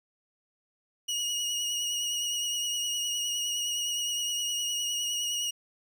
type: tone with vibrato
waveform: 25% pulse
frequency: 2891 Hz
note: F#7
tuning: 41 cents flat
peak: -25 dBFS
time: 1.08-5.51 s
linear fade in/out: 10 ms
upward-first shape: triangle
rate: 9.7 Hz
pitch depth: 32 cents each way
effects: none